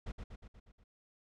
brown noise with echo, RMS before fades -40 dBFS, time 0.06-0.12 s, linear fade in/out 10 ms, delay 120 ms, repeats 6, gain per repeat -4 dB, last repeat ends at 0.84 s, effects low-pass 6000 Hz 12 dB/octave

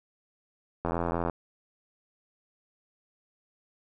click train, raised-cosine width 1 ms, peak -15 dBFS, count 39, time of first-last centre 0.85-1.298 s, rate 84.9 Hz, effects none

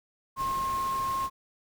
sine tone in noise, 1070 Hz, C6, 38 cents sharp, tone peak -27 dBFS, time 0.36-1.3 s, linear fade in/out 50 ms, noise pink, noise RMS -41 dBFS, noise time 0.36-1.3 s, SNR +11 dB, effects none

